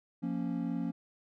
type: chord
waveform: triangle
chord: Bb minor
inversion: second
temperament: equal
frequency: 174.61 / 233.1 / 277.2 Hz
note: F3 / Bb3 / Db4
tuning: 0 / 0 / 0 cents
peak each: -34 dBFS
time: 0.22-0.92 s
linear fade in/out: 20 ms
effects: none